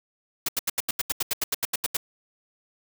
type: noise bursts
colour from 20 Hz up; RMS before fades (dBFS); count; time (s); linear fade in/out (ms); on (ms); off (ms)
white; -25; 15; 0.46-1.97; 5; 26; 80
effects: none